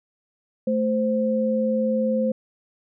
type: tone pair together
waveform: sine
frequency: 220 / 520.4 Hz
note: A3 / C5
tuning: 0 / -9 cents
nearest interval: octave + minor third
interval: 1491 cents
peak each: -22 dBFS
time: 0.67-2.32 s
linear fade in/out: 5 ms
effects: none